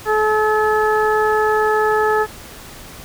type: harmonic tone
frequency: 429.6 Hz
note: A4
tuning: 41 cents flat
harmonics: 1 / 2 / 3 / 4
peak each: -16 / -19 / -21 / -22 dBFS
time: 0.05-2.27 s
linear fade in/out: 50 ms
effects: pink hiss -37 dBFS RMS until 3.04 s